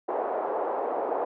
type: band-pass noise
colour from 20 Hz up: white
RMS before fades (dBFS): -29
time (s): 0.08-1.25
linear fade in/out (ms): 10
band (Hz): 410 to 800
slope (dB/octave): 24
effects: none